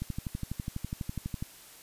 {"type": "click train", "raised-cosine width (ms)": 5, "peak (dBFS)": -21, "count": 18, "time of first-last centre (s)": [0.02, 1.425], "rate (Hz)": 12.1, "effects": ["white hiss -52 dBFS RMS until 1.82 s", "resampled to 32000 Hz"]}